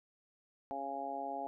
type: harmonic tone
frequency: 138 Hz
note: C#3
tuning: 7 cents flat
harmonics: 2 / 3 / 4 / 5 / 6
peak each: -47 / -50 / -46 / -41 / -41 dBFS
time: 0.71-1.47 s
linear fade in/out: 0 ms
effects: none